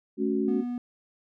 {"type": "chord", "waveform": "sine", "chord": "F# minor", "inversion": "first", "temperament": "equal with one note detuned", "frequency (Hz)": [216.7, 277.2, 370], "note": ["A3", "C#4", "F#4"], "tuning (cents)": [-26, 0, 0], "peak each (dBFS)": -28, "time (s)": [0.17, 0.64], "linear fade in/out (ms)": 50}
{"type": "tone", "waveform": "triangle", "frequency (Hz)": 244, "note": "B3", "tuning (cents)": -21, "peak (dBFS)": -27, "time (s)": [0.48, 0.78], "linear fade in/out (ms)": 2}
{"effects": []}